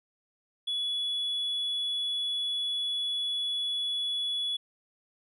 triangle tone, 3400 Hz, G#7, 40 cents sharp, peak -26 dBFS, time 0.67-4.57 s, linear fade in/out 10 ms, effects tanh soft clip ceiling -23 dBFS + resampled to 32000 Hz

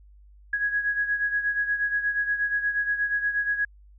sine beating tone pair, 1661.2 / 1669.6 Hz, G#6 / G#6, 0 / +9 cents, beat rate 8.4 Hz, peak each -24 / -30 dBFS, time 0.53-3.65 s, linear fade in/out 5 ms, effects added 50 Hz sine -49 dBFS peak until 3.98 s

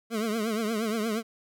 25% pulse tone with vibrato, 220 Hz, A3, in tune, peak -23 dBFS, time 0.1-1.23 s, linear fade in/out 50 ms, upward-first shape triangle, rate 8.5 Hz, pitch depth 120 cents each way, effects none

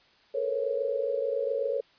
sine tone cluster, 438 / 459.2 / 486.5 / 551 Hz, A4 / A#4 / B4 / C#5, -8 / -26 / -26 / -11 cents, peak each -34 / -34 / -33 / -29 dBFS, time 0.34-1.81 s, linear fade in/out 10 ms, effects white hiss -61 dBFS RMS until 1.98 s + resampled to 11025 Hz

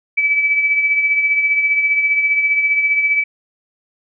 sine tone with tremolo, 2300 Hz, D7, 37 cents flat, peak -10 dBFS, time 0.17-3.24 s, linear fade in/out 10 ms, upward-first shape triangle, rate 15 Hz, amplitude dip 55%, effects none

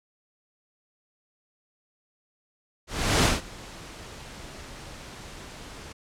pink noise with ADSR envelope, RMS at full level -19 dBFS, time 2.87-5.93 s, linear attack 370 ms, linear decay 170 ms, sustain -23 dB, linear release 12 ms, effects low-pass 8000 Hz 12 dB/octave

